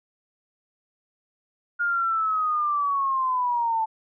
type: linear sweep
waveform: sine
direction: down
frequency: 1424 to 877 Hz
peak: -21 dBFS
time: 1.79-3.86 s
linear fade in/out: 20 ms
effects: none